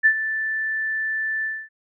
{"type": "tone with ADSR envelope", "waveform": "sine", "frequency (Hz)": 1761, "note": "A6", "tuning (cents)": 1, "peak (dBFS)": -10, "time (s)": [0.03, 1.69], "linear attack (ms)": 28, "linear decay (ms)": 74, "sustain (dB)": -12, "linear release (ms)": 250, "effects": []}